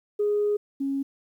sine tone pair in turn, 414.7 / 274.6 Hz, G#4 / C#4, -3 / -16 cents, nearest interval perfect fifth, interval 713 cents, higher first, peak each -20 / -24 dBFS, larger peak first, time 0.19-0.57 / 0.8-1.03 s, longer first, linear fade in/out 10 ms, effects tanh soft clip ceiling -16 dBFS + 10-bit

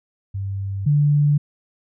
sine tone pair in turn, 98 / 146.28 Hz, G2 / D3, 0 / -7 cents, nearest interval perfect fifth, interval 693 cents, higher second, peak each -23 / -13 dBFS, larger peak second, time 0.34-0.86 / 0.86-1.38 s, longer neither, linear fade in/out 10 ms, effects none

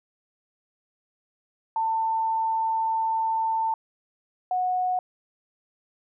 sine tone pair in turn, 894 / 732.9 Hz, A5 / F#5, +27 / -17 cents, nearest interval minor third, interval 344 cents, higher first, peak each -22 dBFS, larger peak neither, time 1.76-3.74 / 4.51-4.99 s, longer first, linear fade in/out 2 ms, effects none

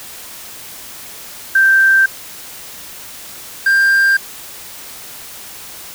sine / triangle tone pair in turn, 1568 / 1589 Hz, G6 / G6, 0 / +23 cents, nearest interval unison, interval 23 cents, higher second, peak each -7 dBFS, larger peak neither, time 1.55-2.06 / 3.66-4.17 s, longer neither, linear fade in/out 5 ms, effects white hiss -33 dBFS RMS until 5.94 s

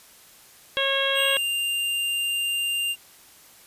harmonic tone, 546 Hz, C#5, 26 cents flat, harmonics 1 / 2 / 3 / 4 / 5 / 6 / 7, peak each -27 / -32 / -28 / -33 / -29 / -25 / -35 dBFS, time 0.77-1.37 s, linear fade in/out 0 ms
square tone, 2794 Hz, F7, in tune, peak -24 dBFS, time 1.14-2.96 s, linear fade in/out 50 ms
effects white hiss -51 dBFS RMS until 3.66 s + resampled to 32000 Hz

